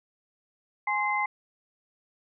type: tone cluster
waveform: sine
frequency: 834 / 1053 / 2069 Hz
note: G#5 / C6 / C7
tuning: +7 / +11 / -20 cents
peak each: -29 / -30 / -28 dBFS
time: 0.87-1.26 s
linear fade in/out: 5 ms
effects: none